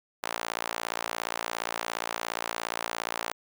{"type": "tone with high-pass filter", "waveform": "sawtooth", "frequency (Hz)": 57.2, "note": "A#1", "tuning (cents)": -32, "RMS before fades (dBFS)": -34, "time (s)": [0.23, 3.33], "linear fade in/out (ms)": 0, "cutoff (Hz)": 800, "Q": 0.99, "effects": ["Opus 48 kbps"]}